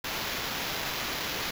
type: noise with sample-and-hold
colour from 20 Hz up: white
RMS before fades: -33 dBFS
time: 0.04-1.51 s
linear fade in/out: 5 ms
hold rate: 8820 Hz
effects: none